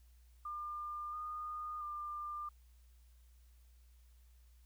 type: tone with pitch steps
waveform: sine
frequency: 1200 / 1224 / 1196 Hz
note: D6 / D#6 / D6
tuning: +37 / -29 / +31 cents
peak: -40 dBFS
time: 0.45-2.49 s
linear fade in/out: 5 ms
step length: 680 ms
effects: added 60 Hz sine -60 dBFS peak until 4.65 s + white hiss -75 dBFS RMS until 4.65 s